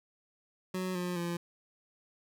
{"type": "tone with pitch steps", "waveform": "25% pulse", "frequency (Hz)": [185, 178.49, 172.21], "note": ["F#3", "F3", "F3"], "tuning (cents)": [0, 38, -24], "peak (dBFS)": -29, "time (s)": [0.74, 1.37], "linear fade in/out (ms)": 5, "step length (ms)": 210, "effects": []}